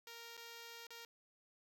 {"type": "tone with dropouts", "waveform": "5% pulse", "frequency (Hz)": 465.3, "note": "A#4", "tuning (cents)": -3, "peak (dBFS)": -39, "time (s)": [0.07, 1.05], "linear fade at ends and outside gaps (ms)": 1, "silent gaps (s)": [[0.369, 0.375], [0.868, 0.905]], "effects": []}